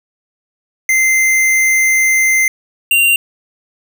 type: tone pair in turn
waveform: square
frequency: 2079 / 2772 Hz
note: C7 / F7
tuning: -12 / -14 cents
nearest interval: perfect fourth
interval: 498 cents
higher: second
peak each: -10 / -9 dBFS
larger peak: second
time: 0.89-2.48 / 2.91-3.16 s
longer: first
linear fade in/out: 2 ms
effects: none